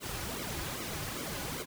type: noise with flanger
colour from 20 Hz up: pink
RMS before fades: -38 dBFS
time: 0-1.66 s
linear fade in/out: 50 ms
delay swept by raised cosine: 1.1 to 4.5 ms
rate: 2.5 Hz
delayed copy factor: -0.85
effects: none